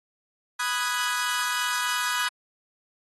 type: chord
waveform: sawtooth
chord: G# minor seventh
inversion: first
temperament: equal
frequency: 987.8 / 1244.5 / 1480 / 1661.2 Hz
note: B5 / D#6 / F#6 / G#6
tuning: 0 / 0 / 0 / 0 cents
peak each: -27 dBFS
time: 0.59-2.29 s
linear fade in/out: 10 ms
effects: AAC 32 kbps